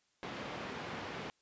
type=band-pass noise; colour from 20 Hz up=pink; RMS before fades=-43 dBFS; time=0.23-1.3 s; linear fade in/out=0 ms; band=160 to 2900 Hz; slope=12 dB/octave; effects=white hiss -75 dBFS RMS until 1.41 s + resampled to 16000 Hz